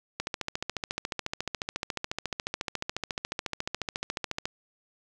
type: click train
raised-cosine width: 0.2 ms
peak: -13 dBFS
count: 61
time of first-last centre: 0.2-4.455 s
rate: 14.1 Hz
effects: none